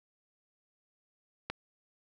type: click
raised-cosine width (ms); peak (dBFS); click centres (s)
0.3; -18; 1.5
effects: none